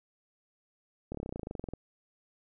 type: slowing click train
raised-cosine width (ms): 2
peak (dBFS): -24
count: 18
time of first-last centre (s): 1.12-1.736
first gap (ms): 26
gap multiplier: 1.04
effects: none